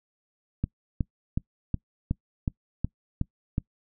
click train, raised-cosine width 5 ms, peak -13 dBFS, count 9, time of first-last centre 0.64-3.581 s, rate 2.72 Hz, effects noise-tail reverb RT60 0.1 s tail -24 dB re dry

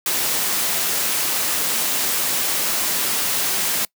white noise, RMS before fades -21 dBFS, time 0.06-3.85 s, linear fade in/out 2 ms, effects noise-tail reverb RT60 0.1 s tail -24 dB re dry + high-pass 150 Hz 12 dB/octave

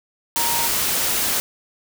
sine tone in noise, 932.3 Hz, A#5, in tune, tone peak -25 dBFS, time 0.36-0.67 s, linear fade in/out 0 ms, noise white, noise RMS -21 dBFS, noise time 0.36-1.4 s, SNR -7 dB, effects none

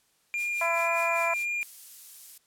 triangle tone with vibrato, 2397 Hz, D7, 35 cents sharp, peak -26 dBFS, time 0.34-1.63 s, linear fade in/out 0 ms, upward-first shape triangle, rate 1.9 Hz, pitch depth 11 cents each way
blue noise with tremolo, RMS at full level -41 dBFS, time 0.36-1.47 s, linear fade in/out 50 ms, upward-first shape sine, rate 5 Hz, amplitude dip 75%
harmonic tone, 336 Hz, E4, 33 cents sharp, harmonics 2 / 3 / 4 / 5 / 6 / 7, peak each -29 / -29 / -36 / -39 / -40 / -41 dBFS, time 0.61-1.34 s, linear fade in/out 5 ms
violet noise, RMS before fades -42 dBFS, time 1.61-2.38 s, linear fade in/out 5 ms
effects white hiss -68 dBFS RMS until 2.46 s + low-pass 12000 Hz 12 dB/octave

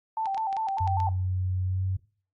sine tone with vibrato, 830.6 Hz, G#5, in tune, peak -26 dBFS, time 0.17-1.09 s, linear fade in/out 2 ms, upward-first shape square, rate 5 Hz, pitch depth 110 cents each way
clicks, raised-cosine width 0.2 ms, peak -25 dBFS, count 9, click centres 0.257 / 0.346 / 0.378 / 0.528 / 0.567 / 0.686 / 0.784 / 0.876 / 1.002 s
sine tone with pitch glide, 92.4 to 94.34 Hz, F#2 to F#2, -2 to +34 cents, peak -25 dBFS, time 0.8-1.97 s, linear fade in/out 10 ms, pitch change +36 cents, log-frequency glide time 1.65-1.84 s
effects noise-tail reverb RT60 0.4 s tail -19 dB re dry + Opus 48 kbps

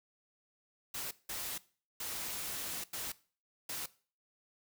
white noise bursts at uneven times, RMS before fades -40 dBFS, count 5, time 0.94-1.11 / 1.29-1.58 / 2-2.84 / 2.93-3.12 / 3.69-3.86 s, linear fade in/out 5 ms, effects noise-tail reverb RT60 0.4 s tail -19 dB re dry

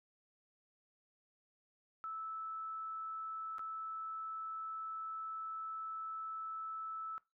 sine tone with dropouts, 1311 Hz, E6, 10 cents flat, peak -40 dBFS, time 2.04-7.18 s, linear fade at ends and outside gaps 0 ms, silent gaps 3.583-3.593 s, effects noise-tail reverb RT60 0.2 s tail -19 dB re dry

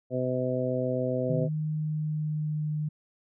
harmonic tone, 127.4 Hz, C3, 46 cents flat, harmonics 1 / 2 / 3 / 4 / 5, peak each -32 / -32 / -35 / -30 / -33 dBFS, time 0.1-1.49 s, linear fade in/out 50 ms
sine tone with pitch glide, 154.2 to 151.9 Hz, D#3 to D#3, -15 to -41 cents, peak -27 dBFS, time 1.29-2.89 s, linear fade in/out 10 ms, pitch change -26 cents, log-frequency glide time 1.71-2.74 s
effects none

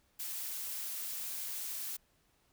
blue noise, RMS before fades -40 dBFS, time 0.19-1.97 s, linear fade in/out 10 ms, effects pink hiss -72 dBFS RMS until 2.52 s

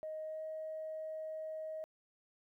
sine tone with pitch glide, 625 to 629.7 Hz, D#5 to D#5, +8 to +21 cents, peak -39 dBFS, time 0.03-1.84 s, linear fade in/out 0 ms, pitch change +13 cents, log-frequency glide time 0.22-0.43 s, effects tanh soft clip ceiling -35 dBFS + 13-bit

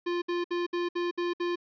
square tone bursts, 349.2 Hz, F4, in tune, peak -28 dBFS, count 7, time 0.06-1.558 s, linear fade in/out 10 ms, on 160 ms, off 63 ms, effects resampled to 11025 Hz + 11-bit

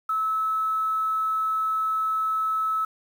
sine tone with quantisation, 1300 Hz, E6, 24 cents flat, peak -22 dBFS, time 0.09-2.85 s, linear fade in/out 5 ms, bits 8, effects none

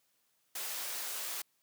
white high-pass noise, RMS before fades -39 dBFS, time 0.55-1.42 s, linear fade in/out 5 ms, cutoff 450 Hz, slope 12 dB/octave, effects white hiss -75 dBFS RMS until 1.62 s + high-pass 100 Hz 12 dB/octave

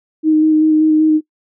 sine tone with vibrato, 311.1 Hz, D#4, in tune, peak -8 dBFS, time 0.23-1.21 s, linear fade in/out 50 ms, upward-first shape square, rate 5.2 Hz, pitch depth 12 cents each way, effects noise-tail reverb RT60 0.1 s tail -21 dB re dry

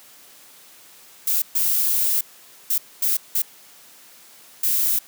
violet noise bursts at uneven times, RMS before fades -20 dBFS, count 6, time 1.27-1.42 / 1.55-2.21 / 2.7-2.78 / 3.02-3.17 / 3.35-3.42 / 4.63-4.99 s, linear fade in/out 5 ms, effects white hiss -48 dBFS RMS until 5.07 s + high-pass 150 Hz 12 dB/octave

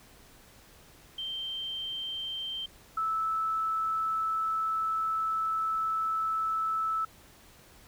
sine tone pair in turn, 3136 / 1310.9 Hz, G7 / E6, 0 / -10 cents, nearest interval octave + minor third, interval 1510 cents, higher first, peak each -33 / -27 dBFS, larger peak second, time 1.18-2.66 / 2.97-7.05 s, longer second, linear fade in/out 5 ms, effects pink hiss -56 dBFS RMS until 7.87 s

